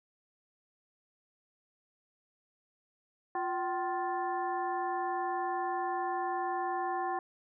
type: harmonic tone with a mistuned harmonic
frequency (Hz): 351.4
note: F4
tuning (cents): +11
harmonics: 1 / 2 / 3 / 4 / 5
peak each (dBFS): -38 / -33 / -37 / -49 / -44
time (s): 3.35-7.19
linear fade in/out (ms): 2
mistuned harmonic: 2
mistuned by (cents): +150
effects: none